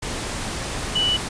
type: tone in noise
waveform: sine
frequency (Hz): 2960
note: F#7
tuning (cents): 0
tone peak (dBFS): -18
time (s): 0.95-1.17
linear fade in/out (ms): 10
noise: pink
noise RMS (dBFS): -28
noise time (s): 0.02-1.29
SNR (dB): +7
effects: resampled to 22050 Hz